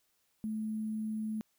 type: tone with sample-and-hold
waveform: sine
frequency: 216.8 Hz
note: A3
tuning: 25 cents flat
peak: -33 dBFS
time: 0.44-1.41 s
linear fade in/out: 0 ms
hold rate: 11025 Hz
effects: white hiss -75 dBFS RMS until 1.58 s